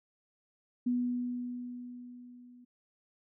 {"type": "tone with level ramp", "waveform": "sine", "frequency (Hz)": 245.6, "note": "B3", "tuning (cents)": -9, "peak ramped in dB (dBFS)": [-26, -53], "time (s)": [0.86, 2.65], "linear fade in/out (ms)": 10, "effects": []}